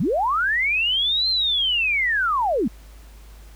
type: linear two-way sweep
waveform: sine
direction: up then down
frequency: 128.3 to 4186 to 185.5 Hz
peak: -18 dBFS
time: 0-2.68 s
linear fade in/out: 5 ms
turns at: 1.29 s
effects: added 52 Hz sine -41 dBFS peak until 3.55 s + pink hiss -52 dBFS RMS until 3.55 s